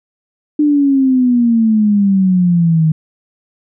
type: exponential sweep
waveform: sine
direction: down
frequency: 301.5 to 155.56 Hz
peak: -8 dBFS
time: 0.59-2.92 s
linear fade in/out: 5 ms
effects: none